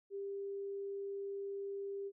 sine tone, 397.1 Hz, G4, 22 cents sharp, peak -39 dBFS, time 0.1-2.12 s, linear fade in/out 50 ms, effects none

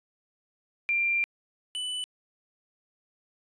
sine / square tone pair in turn, 2376 / 2987 Hz, D7 / F#7, +20 / +16 cents, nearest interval major third, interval 396 cents, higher second, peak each -23 / -31 dBFS, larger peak first, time 0.89-1.24 / 1.75-2.04 s, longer first, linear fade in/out 0 ms, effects resampled to 22050 Hz

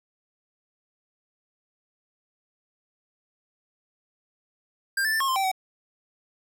square tone with pitch steps, 1593 / 1754 / 1775 / 1084 / 1046 / 776 / 756 Hz, G6 / A6 / A6 / C#6 / C6 / G5 / F#5, +27 / -6 / +15 / -39 / -1 / -18 / +37 cents, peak -23 dBFS, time 4.97-5.516 s, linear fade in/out 5 ms, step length 78 ms, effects none

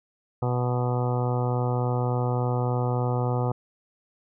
harmonic tone, 123.47 Hz, B2, in tune, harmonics 1 / 2 / 3 / 4 / 5 / 6 / 7 / 8 / 9 / 10, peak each -24 / -34 / -34 / -31 / -39 / -34 / -36 / -40 / -43 / -39 dBFS, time 0.42-3.52 s, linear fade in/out 5 ms, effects none

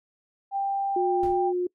sine tone, 790 Hz, G5, 13 cents sharp, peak -24 dBFS, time 0.51-1.53 s, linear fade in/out 50 ms
sine tone with vibrato, 360 Hz, F#4, 47 cents flat, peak -23 dBFS, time 0.96-1.67 s, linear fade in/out 5 ms, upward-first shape sine, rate 2.7 Hz, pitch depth 10 cents each way
brown noise with exponential decay, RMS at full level -33 dBFS, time 1.23-1.49 s, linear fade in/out 2 ms, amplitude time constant 55 ms
effects noise-tail reverb RT60 0.1 s tail -24 dB re dry

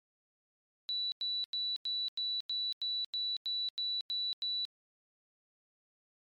sine tone bursts, 3950 Hz, B7, in tune, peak -32 dBFS, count 12, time 0.89-4.651 s, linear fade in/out 0 ms, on 230 ms, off 91 ms, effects MP3 96 kbps

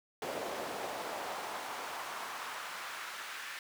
brown noise with high-pass filter sweep, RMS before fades -41 dBFS, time 0.22-3.59 s, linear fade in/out 2 ms, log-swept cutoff 490 to 1700 Hz, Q 1.4, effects none

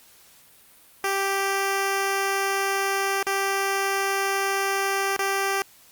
10% pulse tone with dropouts, 392 Hz, G4, in tune, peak -14 dBFS, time 1.04-5.62 s, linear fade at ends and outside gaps 1 ms, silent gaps 3.228-3.267 / 5.165-5.191 s, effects white hiss -53 dBFS RMS until 5.91 s + Opus 48 kbps

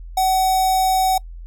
square tone with notch filter, 755 Hz, F#5, 35 cents sharp, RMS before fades -17 dBFS, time 0.17-1.18 s, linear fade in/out 5 ms, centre 2500 Hz, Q 1.1, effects noise-tail reverb RT60 0.1 s tail -24 dB re dry + added 42 Hz sine -32 dBFS peak until 1.46 s

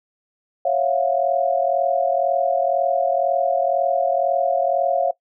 sine tone cluster, 550 / 670 / 712 Hz, C#5 / E5 / F5, -14 / +28 / +33 cents, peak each -21 dBFS, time 0.65-5.11 s, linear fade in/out 5 ms, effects noise-tail reverb RT60 0.1 s tail -21 dB re dry

